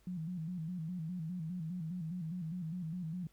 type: tone with vibrato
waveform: sine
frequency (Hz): 169.9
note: F3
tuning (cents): -47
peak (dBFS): -37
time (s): 0.07-3.27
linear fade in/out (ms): 2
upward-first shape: square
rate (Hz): 4.9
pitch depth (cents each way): 110
effects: added 50 Hz sine -68 dBFS peak until 3.32 s + pink hiss -71 dBFS RMS until 3.32 s